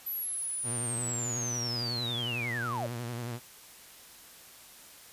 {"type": "linear sweep", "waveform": "sine", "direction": "down", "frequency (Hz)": [12000, 515], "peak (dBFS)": -32, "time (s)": [0.06, 2.87], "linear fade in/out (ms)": 10}
{"type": "tone with vibrato", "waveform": "sawtooth", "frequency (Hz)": 119.5, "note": "A#2", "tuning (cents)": 43, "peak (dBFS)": -31, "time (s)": [0.63, 3.4], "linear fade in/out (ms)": 50, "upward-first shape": "sine", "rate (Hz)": 11, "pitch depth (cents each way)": 57}
{"effects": ["white hiss -52 dBFS RMS until 5.12 s", "resampled to 32000 Hz"]}